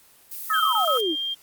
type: noise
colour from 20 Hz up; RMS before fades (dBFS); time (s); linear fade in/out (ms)
violet; -34; 0.31-1.01; 5
type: exponential sweep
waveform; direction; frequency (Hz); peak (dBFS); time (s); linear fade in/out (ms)
sine; down; 1908 to 285.3; -23; 0.49-1.16; 50
type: tone bursts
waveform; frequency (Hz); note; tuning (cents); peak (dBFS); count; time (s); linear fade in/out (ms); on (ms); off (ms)
sine; 1282; E6; -49; -20; 4; 0.5-0.975; 2; 100; 25
type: tone with pitch glide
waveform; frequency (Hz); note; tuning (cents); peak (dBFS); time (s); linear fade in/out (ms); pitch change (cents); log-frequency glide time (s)
sine; 3161 to 3194; G7 to G7; +14 to +32; -25; 0.53-1.35; 20; +18; 0.75-0.85
effects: white hiss -54 dBFS RMS until 1.42 s + Opus 24 kbps